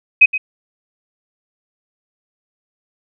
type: tone with echo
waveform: sine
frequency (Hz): 2524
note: D#7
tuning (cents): +24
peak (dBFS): -3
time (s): 0.21-0.26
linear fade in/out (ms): 10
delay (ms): 120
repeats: 1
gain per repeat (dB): -13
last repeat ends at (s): 0.38
effects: none